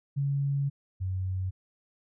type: tone pair in turn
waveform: sine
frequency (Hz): 140 / 93.44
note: C#3 / F#2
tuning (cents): +18 / +18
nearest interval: perfect fifth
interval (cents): 700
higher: first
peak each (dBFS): -25 / -28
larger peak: first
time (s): 0.16-0.7 / 1-1.51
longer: first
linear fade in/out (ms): 20
effects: none